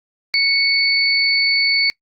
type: tone pair together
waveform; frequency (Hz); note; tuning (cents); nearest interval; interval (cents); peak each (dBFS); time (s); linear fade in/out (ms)
sine; 2217 / 4478; C#7 / C#8; 0 / +17; octave; 1217; -16; 0.34-1.9; 0
effects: noise-tail reverb RT60 0.1 s tail -24 dB re dry + Opus 48 kbps